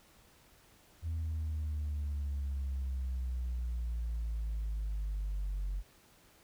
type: exponential sweep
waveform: sine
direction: down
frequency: 82.41 to 46.18 Hz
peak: -31 dBFS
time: 1.02-5.83 s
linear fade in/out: 50 ms
effects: tanh soft clip ceiling -31 dBFS + pink hiss -63 dBFS RMS until 6.43 s